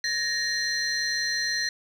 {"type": "tone cluster", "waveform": "sine", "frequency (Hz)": [1712, 1858, 4151, 5880], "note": ["A6", "A#6", "C8", "F#8"], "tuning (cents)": [-48, -6, -15, -12], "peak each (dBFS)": [-34, -27, -27, -33], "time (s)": [0.04, 1.69], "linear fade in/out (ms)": 2, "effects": ["tanh soft clip ceiling -19 dBFS", "10-bit"]}